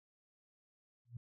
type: tone with exponential growth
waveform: sine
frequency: 119.6 Hz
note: A#2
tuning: 45 cents sharp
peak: -39 dBFS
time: 1.05-1.17 s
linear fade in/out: 5 ms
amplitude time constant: 25 ms
effects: none